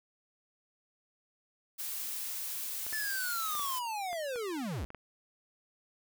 blue noise, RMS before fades -38 dBFS, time 1.78-3.8 s, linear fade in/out 20 ms
clicks, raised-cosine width 0.5 ms, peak -31 dBFS, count 8, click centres 2.866 / 2.927 / 3.552 / 3.595 / 4.13 / 4.359 / 4.904 / 4.947 s
square linear sweep, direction down, 1760 to 49.75 Hz, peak -35 dBFS, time 2.93-4.85 s, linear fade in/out 0 ms
effects none

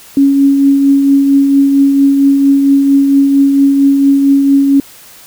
sine tone with tremolo, 277.2 Hz, C#4, in tune, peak -3 dBFS, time 0.17-4.8 s, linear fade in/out 2 ms, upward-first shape triangle, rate 4.4 Hz, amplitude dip 40%, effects white hiss -37 dBFS RMS until 5.26 s

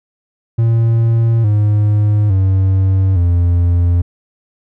triangle tone with pitch steps, 114.8 / 104.67 / 95.43 / 87 Hz, A#2 / G#2 / G2 / F2, -26 / +14 / -46 / -6 cents, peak -7 dBFS, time 0.58-4.02 s, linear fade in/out 10 ms, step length 860 ms, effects none

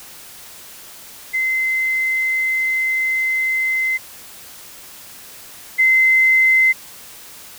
sine tone pair in turn, 2063 / 2063 Hz, C7 / C7, -25 / -25 cents, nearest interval unison, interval 0 cents, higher neither, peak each -16 / -10 dBFS, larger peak second, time 1.33-3.98 / 5.78-6.73 s, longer first, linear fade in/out 20 ms, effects white hiss -39 dBFS RMS until 7.58 s

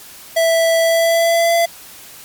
square tone with pitch glide, 659.3 to 677.1 Hz, E5 to E5, 0 to +46 cents, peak -12 dBFS, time 0.36-1.66 s, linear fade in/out 10 ms, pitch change +46 cents, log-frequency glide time 0.81-1.54 s, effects white hiss -38 dBFS RMS until 2.24 s + MP3 96 kbps

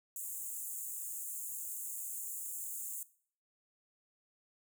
pink high-pass noise, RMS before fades -42 dBFS, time 0.16-3.03 s, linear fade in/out 2 ms, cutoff 6800 Hz, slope 96 dB/octave, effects noise-tail reverb RT60 0.5 s tail -18 dB re dry

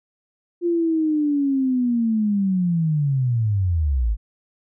sine linear sweep, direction down, 350 to 48.69 Hz, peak -17 dBFS, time 0.61-4.17 s, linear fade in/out 50 ms, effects none

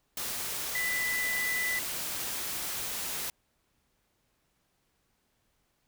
sine tone in noise, 1991 Hz, B6, 14 cents sharp, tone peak -29 dBFS, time 0.75-1.79 s, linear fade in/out 2 ms, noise white, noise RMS -35 dBFS, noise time 0.17-3.3 s, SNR +3 dB, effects pink hiss -74 dBFS RMS until 5.87 s

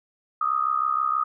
sine tone with amplitude modulation, 1244.5 Hz, D#6, in tune, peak -17 dBFS, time 0.41-1.24 s, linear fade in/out 5 ms, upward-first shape sine, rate 66.3 Hz, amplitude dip 85%, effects none

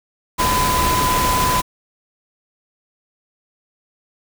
sine tone in noise, 1005 Hz, B5, 30 cents sharp, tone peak -17 dBFS, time 0.38-1.62 s, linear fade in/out 20 ms, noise pink, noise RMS -20 dBFS, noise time 0.38-1.62 s, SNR 0 dB, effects none

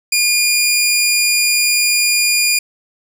15% pulse tone, 2423 Hz, D#7, 47 cents flat, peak -5 dBFS, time 0.12-2.59 s, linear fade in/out 5 ms, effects none

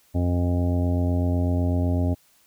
harmonic tone with a mistuned harmonic, 88 Hz, F2, 14 cents sharp, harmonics 1 / 2 / 3 / 4 / 5 / 6 / 7 / 8 / 9, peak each -21 / -31 / -26 / -37 / -38 / -43 / -33 / -45 / -41 dBFS, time 0.14-2.15 s, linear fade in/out 20 ms, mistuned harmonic 9, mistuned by +36 cents, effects white hiss -60 dBFS RMS until 2.46 s

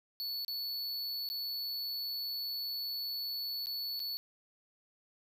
square tone with dropouts, 4435 Hz, C#8, in tune, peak -36 dBFS, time 0.2-4.17 s, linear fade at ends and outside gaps 0 ms, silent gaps 0.448-0.481 / 1.289-1.3 / 3.659-3.669 / 3.994-4.001 s, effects 11-bit

